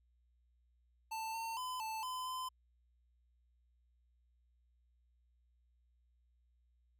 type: tone with pitch steps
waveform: square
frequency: 888 / 906 / 1013 / 882 / 1017 / 1023 Hz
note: A5 / A#5 / B5 / A5 / C6 / C6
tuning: +16 / -50 / +44 / +4 / -50 / -39 cents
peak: -40 dBFS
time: 1.11-2.49 s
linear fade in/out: 10 ms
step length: 230 ms
effects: added 60 Hz sine -70 dBFS peak until 6.99 s